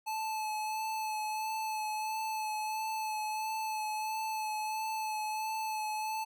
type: tone with vibrato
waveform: square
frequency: 867 Hz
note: A5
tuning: 26 cents flat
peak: -34 dBFS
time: 0.06-6.25 s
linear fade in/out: 20 ms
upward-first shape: sine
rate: 1.5 Hz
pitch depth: 20 cents each way
effects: none